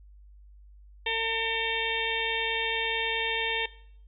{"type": "harmonic tone", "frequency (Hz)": 452.3, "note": "A4", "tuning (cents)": 48, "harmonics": [1, 2, 4, 5, 6, 7, 8], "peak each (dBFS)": [-34, -34, -34, -34, -34, -34, -34], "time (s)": [1.06, 3.66], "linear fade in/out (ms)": 5, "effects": ["noise-tail reverb RT60 0.6 s tail -18 dB re dry", "added 50 Hz sine -49 dBFS peak until 4.07 s"]}